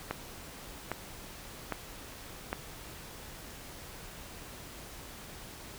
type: click train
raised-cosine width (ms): 0.5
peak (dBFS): -17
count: 4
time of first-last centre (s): 0.11-2.529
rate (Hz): 1.24
effects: pink hiss -47 dBFS RMS until 5.78 s